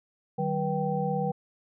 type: tone cluster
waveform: sine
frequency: 153.8 / 190.7 / 485.3 / 778 Hz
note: D#3 / G3 / B4 / G5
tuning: -20 / -47 / -30 / -13 cents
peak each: -31 dBFS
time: 0.38-1.32 s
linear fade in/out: 10 ms
effects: none